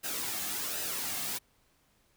white noise with flanger, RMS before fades -35 dBFS, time 0.03-1.39 s, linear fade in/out 20 ms, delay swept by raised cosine 0.89 to 2.09 ms, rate 1.3 Hz, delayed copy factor -0.5, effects pink hiss -69 dBFS RMS until 2.16 s

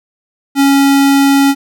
square tone, 277.2 Hz, C#4, in tune, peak -7 dBFS, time 0.55-1.55 s, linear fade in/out 50 ms, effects none

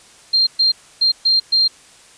sine tone bursts at uneven times, 4186 Hz, C8, in tune, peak -11 dBFS, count 5, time 0.33-0.47 / 0.59-0.72 / 1.01-1.12 / 1.25-1.4 / 1.52-1.68 s, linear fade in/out 10 ms, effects white hiss -46 dBFS RMS until 2.17 s + resampled to 22050 Hz

